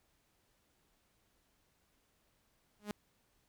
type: tone with exponential growth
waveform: sawtooth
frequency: 207.7 Hz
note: G#3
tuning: in tune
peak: -30 dBFS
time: 2.79-2.91 s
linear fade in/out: 0 ms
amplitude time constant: 25 ms
effects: pink hiss -75 dBFS RMS until 3.48 s